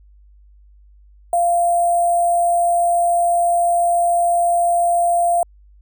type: tone with sample-and-hold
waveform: sine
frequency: 693 Hz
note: F5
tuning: 14 cents flat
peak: -13 dBFS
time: 1.33-5.43 s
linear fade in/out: 2 ms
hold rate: 8820 Hz
effects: added 50 Hz sine -45 dBFS peak until 5.81 s